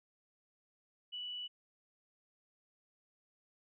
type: tone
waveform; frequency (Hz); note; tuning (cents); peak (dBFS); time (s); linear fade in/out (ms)
sine; 2957; F#7; -2; -40; 1.12-1.48; 20
effects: none